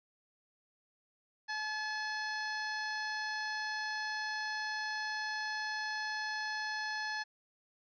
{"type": "harmonic tone", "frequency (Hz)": 858, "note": "A5", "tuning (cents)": -44, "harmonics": [1, 2, 3, 4, 5, 6, 7], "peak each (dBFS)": [-41, -37, -51, -54, -45, -48, -54], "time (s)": [1.48, 7.24], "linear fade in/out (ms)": 20, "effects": []}